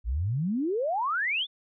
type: exponential sweep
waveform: sine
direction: up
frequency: 51.91 to 3599 Hz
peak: -25 dBFS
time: 0.04-1.47 s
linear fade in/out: 50 ms
effects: none